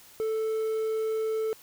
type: tone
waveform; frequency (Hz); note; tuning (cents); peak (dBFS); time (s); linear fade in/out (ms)
triangle; 440; A4; 0; -24; 0.2-1.53; 0
effects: white hiss -53 dBFS RMS until 1.62 s